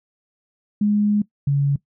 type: tone pair in turn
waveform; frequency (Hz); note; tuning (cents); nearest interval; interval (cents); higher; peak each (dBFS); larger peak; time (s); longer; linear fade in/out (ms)
sine; 207.7 / 140.97; G#3 / C#3; 0 / +29; perfect fifth; 671; first; -15; neither; 0.81-1.22 / 1.47-1.76; first; 5
effects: noise-tail reverb RT60 0.1 s tail -19 dB re dry